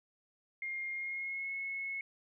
sine tone with pitch glide, 2124 to 2186 Hz, C7 to C#7, +25 to -25 cents, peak -36 dBFS, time 0.62-2.01 s, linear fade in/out 2 ms, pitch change +50 cents, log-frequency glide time 0.92-1.52 s, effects none

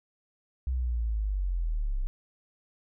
sine linear sweep, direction down, 65.41 to 30.87 Hz, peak -26 dBFS, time 0.67-2.07 s, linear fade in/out 0 ms, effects none

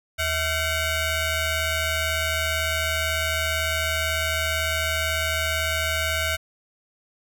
15% pulse ring-modulated tone, 726 Hz, F#5, 33 cents flat, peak -13 dBFS, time 0.18-6.37 s, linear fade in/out 20 ms, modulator 805 Hz, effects none

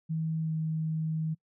sine tone with pitch glide, 160.1 to 158.54 Hz, D#3 to D#3, +50 to +33 cents, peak -28 dBFS, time 0.09-1.35 s, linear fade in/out 20 ms, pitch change -17 cents, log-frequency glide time 0.42-0.52 s, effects noise-tail reverb RT60 0.1 s tail -26 dB re dry

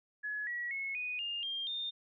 sine tone with pitch steps, 1695 / 1924.7 / 2185 / 2482 / 2818 / 3200 / 3633 Hz, G#6 / B6 / C#7 / D#7 / F7 / G7 / A#7, +35 / -45 / -26 / -5 / +15 / +35 / -45 cents, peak -35 dBFS, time 0.23-1.91 s, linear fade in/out 20 ms, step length 240 ms, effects none

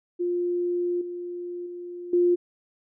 sine tone with level steps, 352 Hz, F4, 14 cents sharp, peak -23 / -31 / -34 / -17 dBFS, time 0.19-2.36 s, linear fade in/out 20 ms, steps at 1.01 / 1.66 / 2.13 s, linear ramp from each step 5 ms, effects none

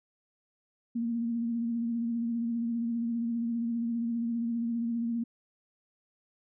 sine tone with vibrato, 233.1 Hz, A#3, in tune, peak -28 dBFS, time 0.95-5.24 s, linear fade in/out 10 ms, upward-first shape sine, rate 15 Hz, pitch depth 32 cents each way, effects none

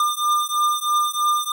square beating tone pair, 1200 / 1203.1 Hz, D6 / D6, +37 / +41 cents, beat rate 3.1 Hz, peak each -22 dBFS, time 0-1.52 s, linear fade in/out 2 ms, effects none

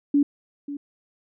sine tone with echo, 286.2 Hz, D4, 45 cents flat, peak -15 dBFS, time 0.14-0.23 s, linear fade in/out 5 ms, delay 540 ms, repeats 1, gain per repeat -14 dB, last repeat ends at 0.77 s, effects none

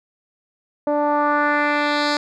10% pulse tone with low-pass filter sweep, 293.7 Hz, D4, in tune, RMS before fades -19 dBFS, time 0.87-2.17 s, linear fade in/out 2 ms, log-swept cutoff 620 to 5200 Hz, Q 2, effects none

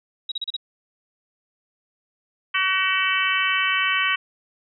sine tone bursts, 3837 Hz, A#7, 49 cents sharp, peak -24 dBFS, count 5, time 0.29-0.566 s, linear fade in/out 5 ms, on 28 ms, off 34 ms
harmonic tone, 378.7 Hz, F#4, 40 cents sharp, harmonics 3 / 4 / 5 / 6 / 7 / 8, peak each -26 / -26 / -26 / -26 / -26 / -26 dBFS, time 2.54-4.16 s, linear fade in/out 10 ms
effects none

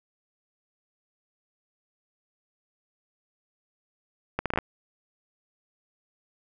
accelerating click train, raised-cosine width 0.5 ms, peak -11 dBFS, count 7, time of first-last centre 4.39-4.587 s, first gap 67 ms, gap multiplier 0.7, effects none

